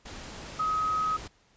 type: tone in noise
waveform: sine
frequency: 1267 Hz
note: D#6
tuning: 31 cents sharp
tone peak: -25 dBFS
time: 0.59-1.17 s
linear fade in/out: 10 ms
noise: pink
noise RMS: -42 dBFS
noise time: 0.05-1.28 s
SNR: +14 dB
effects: pink hiss -64 dBFS RMS until 1.56 s + resampled to 16000 Hz